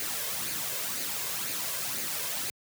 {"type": "noise with flanger", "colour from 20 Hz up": "white", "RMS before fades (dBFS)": -33, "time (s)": [0, 2.5], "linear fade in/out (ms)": 0, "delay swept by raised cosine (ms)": [0.44, 1.94], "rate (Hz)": 2, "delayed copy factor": 0.5, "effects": ["high-pass 100 Hz 12 dB/octave"]}